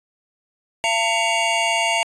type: tone cluster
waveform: square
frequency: 680 / 904 / 2239 / 2811 Hz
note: F5 / A5 / C#7 / F7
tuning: -46 / +47 / +17 / +11 cents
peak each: -24 dBFS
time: 0.84-2.03 s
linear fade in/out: 0 ms
effects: resampled to 22050 Hz